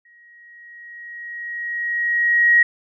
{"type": "tone with exponential growth", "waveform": "sine", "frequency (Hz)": 1894, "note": "A#6", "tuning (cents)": 27, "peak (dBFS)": -9, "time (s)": [0.05, 2.63], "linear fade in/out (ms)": 5, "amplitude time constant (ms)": 560, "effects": []}